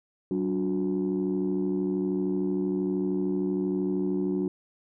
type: tone cluster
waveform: sine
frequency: 189.3 / 290.5 / 363.5 Hz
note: F#3 / D4 / F#4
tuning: +40 / -19 / -31 cents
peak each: -28 dBFS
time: 0.31-4.48 s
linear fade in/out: 2 ms
effects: tanh soft clip ceiling -19 dBFS